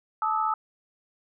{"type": "tone cluster", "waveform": "sine", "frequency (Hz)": [873, 1218, 1295], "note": ["A5", "D#6", "E6"], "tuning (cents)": [-14, -37, -31], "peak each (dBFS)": [-27, -31, -26], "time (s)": [0.22, 0.54], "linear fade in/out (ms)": 2, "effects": []}